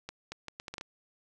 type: accelerating click train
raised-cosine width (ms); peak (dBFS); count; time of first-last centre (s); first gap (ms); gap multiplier
0.2; -22; 8; 0.09-0.811; 230; 0.71
effects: none